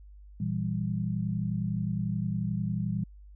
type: chord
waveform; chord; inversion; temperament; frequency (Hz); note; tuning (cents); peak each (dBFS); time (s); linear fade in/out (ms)
sine; E diminished; second; equal; 116.54 / 164.81 / 196; Bb2 / E3 / G3; 0 / 0 / 0; -32; 0.4-3.04; 5
effects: added 50 Hz sine -47 dBFS peak until 3.35 s